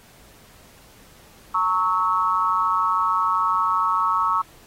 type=tone cluster; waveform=sine; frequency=918 / 1110 / 1297 Hz; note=A#5 / C#6 / E6; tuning=-27 / +2 / -28 cents; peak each=-25 / -21 / -22 dBFS; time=1.54-4.42 s; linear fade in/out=10 ms; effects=pink hiss -51 dBFS RMS until 4.66 s + AAC 48 kbps